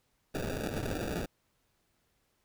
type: noise with sample-and-hold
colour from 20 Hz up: white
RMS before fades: -35 dBFS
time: 0.34-1.26 s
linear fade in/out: 10 ms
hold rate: 1050 Hz
effects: pink hiss -75 dBFS RMS until 2.44 s